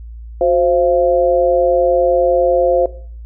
sine tone with amplitude modulation, 525 Hz, C5, 6 cents sharp, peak -6 dBFS, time 0.41-2.86 s, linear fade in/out 2 ms, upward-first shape sine, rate 160 Hz, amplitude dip 100%, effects noise-tail reverb RT60 0.5 s tail -17 dB re dry + added 57 Hz sine -29 dBFS peak until 3.25 s

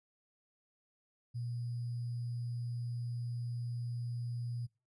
sine tone with sample-and-hold, 120 Hz, B2, 49 cents flat, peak -36 dBFS, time 1.34-4.67 s, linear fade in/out 20 ms, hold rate 4900 Hz, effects noise-tail reverb RT60 0.3 s tail -23 dB re dry + resampled to 22050 Hz

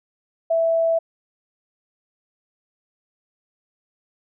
sine tone, 659.3 Hz, E5, in tune, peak -16 dBFS, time 0.5-0.99 s, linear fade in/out 10 ms, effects none

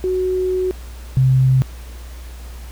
sine tone pair in turn, 370 / 130.81 Hz, F#4 / C3, 0 / 0 cents, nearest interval octave + tritone, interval 1800 cents, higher first, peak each -16 / -10 dBFS, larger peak second, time 0.04-0.71 / 1.17-1.62 s, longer first, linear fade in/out 0 ms, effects added 60 Hz sine -31 dBFS peak until 2.71 s + pink hiss -43 dBFS RMS until 2.71 s

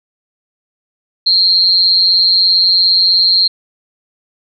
sine tone with amplitude modulation, 4206 Hz, C8, 8 cents sharp, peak -4 dBFS, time 1.26-3.48 s, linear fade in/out 10 ms, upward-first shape sine, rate 183 Hz, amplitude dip 75%, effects none

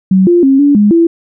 sine tone with pitch steps, 188.9 / 348.4 / 269.9 / 286.4 / 207.2 / 334.9 Hz, F#3 / F4 / C#4 / D4 / G#3 / E4, +36 / -4 / -46 / -43 / -4 / +27 cents, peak -4 dBFS, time 0.11-1.07 s, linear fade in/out 5 ms, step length 160 ms, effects none

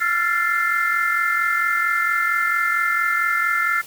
sine chord, F major seventh, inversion third, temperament equal with one note detuned, 1352.5 / 1396.9 / 1760 / 2093 Hz, E6 / F6 / A6 / C7, +44 / 0 / 0 / 0 cents, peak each -23 dBFS, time 0-3.82 s, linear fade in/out 20 ms, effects white hiss -41 dBFS RMS until 3.86 s

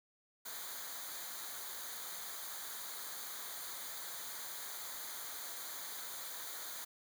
white noise with comb filter, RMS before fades -45 dBFS, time 0.45-6.85 s, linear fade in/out 10 ms, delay 0.37 ms, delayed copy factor -0.75, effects none

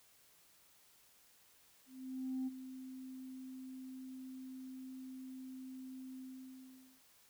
sine tone with ADSR envelope, 260 Hz, C4, 11 cents flat, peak -34 dBFS, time 1.86-7.02 s, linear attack 610 ms, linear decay 26 ms, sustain -12 dB, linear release 820 ms, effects tanh soft clip ceiling -33 dBFS + white hiss -67 dBFS RMS until 7.29 s

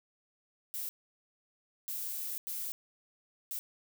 violet noise bursts at uneven times, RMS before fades -38 dBFS, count 4, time 0.74-0.89 / 1.88-2.38 / 2.47-2.72 / 3.51-3.59 s, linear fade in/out 0 ms, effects none

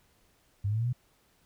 sine linear sweep, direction up, 97.1 to 127.8 Hz, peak -26 dBFS, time 0.64-0.93 s, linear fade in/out 10 ms, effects pink hiss -67 dBFS RMS until 1.45 s

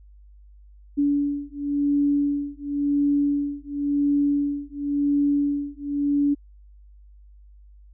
sine beating tone pair, 286.1 / 287.04 Hz, D4 / D4, -45 / -40 cents, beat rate 0.94 Hz, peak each -23 dBFS, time 0.97-6.35 s, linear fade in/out 20 ms, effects added 50 Hz sine -46 dBFS peak until 7.93 s

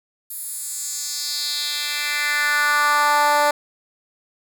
10% pulse tone with high-pass filter sweep, 293.7 Hz, D4, in tune, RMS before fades -21 dBFS, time 0.3-3.51 s, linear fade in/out 5 ms, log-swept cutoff 12000 to 660 Hz, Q 2.4, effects none

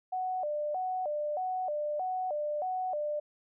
sine tone with vibrato, 665 Hz, E5, 15 cents sharp, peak -30 dBFS, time 0.12-3.2 s, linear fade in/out 10 ms, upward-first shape square, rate 1.6 Hz, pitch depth 190 cents each way, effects none

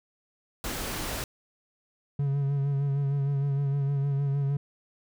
pink noise, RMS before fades -33 dBFS, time 0.64-1.24 s, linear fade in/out 2 ms
triangle tone with vibrato, 140 Hz, C#3, 18 cents sharp, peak -22 dBFS, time 2.19-4.57 s, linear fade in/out 5 ms, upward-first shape sine, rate 6.5 Hz, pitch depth 34 cents each way
effects none

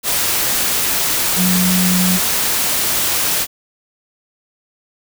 sine tone in noise, 182.6 Hz, F#3, 23 cents flat, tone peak -14 dBFS, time 1.36-2.2 s, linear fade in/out 50 ms, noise white, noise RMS -17 dBFS, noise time 0.03-3.47 s, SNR 0 dB, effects none

